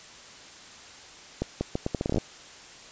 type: accelerating click train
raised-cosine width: 2 ms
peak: -13 dBFS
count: 13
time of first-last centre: 1.42-2.182 s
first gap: 190 ms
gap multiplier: 0.76
effects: white hiss -47 dBFS RMS until 2.91 s + resampled to 16000 Hz